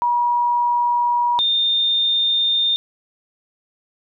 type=tone pair in turn; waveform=sine; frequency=961 / 3628 Hz; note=B5 / A#7; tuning=-48 / -48 cents; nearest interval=octave + major seventh; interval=2300 cents; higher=second; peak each=-15 dBFS; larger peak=neither; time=0.02-1.39 / 1.39-2.76 s; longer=neither; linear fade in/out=0 ms; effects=none